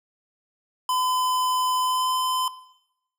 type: tone with pitch glide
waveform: square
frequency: 1014 to 1022.2 Hz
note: B5 to C6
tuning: +45 to -41 cents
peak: -22 dBFS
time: 0.89-2.48 s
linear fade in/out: 2 ms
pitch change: +14 cents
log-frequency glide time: 1.8-2.1 s
effects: noise-tail reverb RT60 0.8 s tail -17 dB re dry